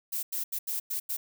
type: noise bursts at uneven times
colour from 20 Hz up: violet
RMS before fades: -32 dBFS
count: 6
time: 0.12-0.23 / 0.32-0.44 / 0.52-0.59 / 0.67-0.8 / 0.9-1 / 1.09-1.17 s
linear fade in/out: 10 ms
effects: none